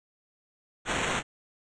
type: noise with sample-and-hold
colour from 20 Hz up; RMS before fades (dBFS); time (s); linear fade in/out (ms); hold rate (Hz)
white; -29; 0.85-1.23; 50; 4900
effects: resampled to 22050 Hz